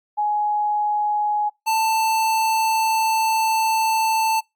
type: tone pair in turn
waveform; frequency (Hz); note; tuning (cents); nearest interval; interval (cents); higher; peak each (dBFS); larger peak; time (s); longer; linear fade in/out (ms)
sine / square; 837 / 886.8; G#5 / A5; +13 / +13; minor second; 100; second; -18; neither; 0.17-1.5 / 1.66-4.41; second; 20
effects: noise-tail reverb RT60 0.2 s tail -25 dB re dry + Opus 48 kbps